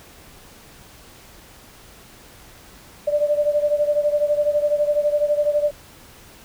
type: beating tone pair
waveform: sine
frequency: 587.3 / 599.3 Hz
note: D5 / D5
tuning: 0 / +35 cents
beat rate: 12 Hz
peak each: -18 / -22 dBFS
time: 3.07-5.71 s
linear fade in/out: 10 ms
effects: pink hiss -46 dBFS RMS until 6.44 s